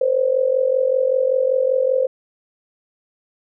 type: tone with amplitude modulation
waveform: sine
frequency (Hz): 520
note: C5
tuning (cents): -11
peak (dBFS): -11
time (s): 0.01-2.07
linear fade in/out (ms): 5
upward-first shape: sine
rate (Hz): 45.2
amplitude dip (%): 80
effects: none